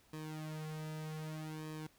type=tone with flanger; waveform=sawtooth; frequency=155.56 Hz; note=D#3; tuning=in tune; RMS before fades=-44 dBFS; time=0.13-1.87 s; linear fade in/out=5 ms; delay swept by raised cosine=1.4 to 3.7 ms; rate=0.64 Hz; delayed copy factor=-0.85; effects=pink hiss -68 dBFS RMS until 1.98 s